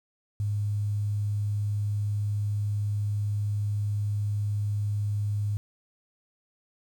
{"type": "tone with quantisation", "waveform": "sine", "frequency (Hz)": 103.3, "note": "G#2", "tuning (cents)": -9, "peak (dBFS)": -25, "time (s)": [0.4, 5.57], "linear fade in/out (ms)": 0, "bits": 9, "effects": []}